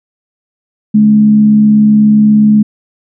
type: tone with frequency modulation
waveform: sine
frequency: 212.2 Hz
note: G#3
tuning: 38 cents sharp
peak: -3 dBFS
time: 0.94-2.63 s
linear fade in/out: 10 ms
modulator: 67.7 Hz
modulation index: 0.26
effects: none